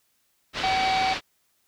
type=low-pass noise; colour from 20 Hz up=white; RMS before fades=-30 dBFS; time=0.53-1.21 s; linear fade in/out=50 ms; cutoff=4200 Hz; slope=24 dB/octave
type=harmonic tone; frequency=760 Hz; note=F#5; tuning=46 cents sharp; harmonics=1 / 3 / 5 / 6; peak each=-22 / -31 / -38 / -37 dBFS; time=0.63-1.14 s; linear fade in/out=10 ms
effects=white hiss -69 dBFS RMS until 1.67 s